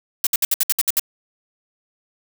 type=noise bursts; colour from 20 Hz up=blue; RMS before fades=-17 dBFS; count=9; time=0.24-0.996 s; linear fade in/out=2 ms; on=28 ms; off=63 ms; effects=none